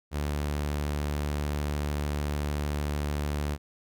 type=tone; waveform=sawtooth; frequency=73.42 Hz; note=D2; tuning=in tune; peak=-24 dBFS; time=0.11-3.58 s; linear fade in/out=50 ms; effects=none